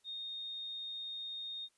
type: tone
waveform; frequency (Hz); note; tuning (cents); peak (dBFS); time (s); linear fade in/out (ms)
sine; 3692; A#7; -17; -40; 0.04-1.69; 50
effects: white hiss -75 dBFS RMS until 1.77 s + resampled to 24000 Hz